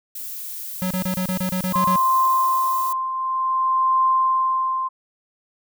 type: noise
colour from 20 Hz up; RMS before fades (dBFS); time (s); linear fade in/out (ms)
violet; -32; 0.15-2.93; 5
type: tone bursts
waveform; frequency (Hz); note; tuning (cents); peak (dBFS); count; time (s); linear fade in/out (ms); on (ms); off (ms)
square; 185; F#3; 0; -22; 10; 0.82-1.959; 0; 86; 31
type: tone with tremolo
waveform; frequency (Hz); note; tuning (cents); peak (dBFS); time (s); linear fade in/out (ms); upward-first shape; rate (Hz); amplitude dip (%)
sine; 1046.5; C6; 0; -14; 1.73-4.89; 20; triangle; 0.54; 65
effects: none